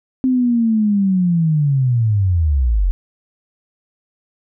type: linear sweep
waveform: sine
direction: down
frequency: 261.6 to 40.98 Hz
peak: -12 dBFS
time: 0.24-2.91 s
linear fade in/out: 0 ms
effects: none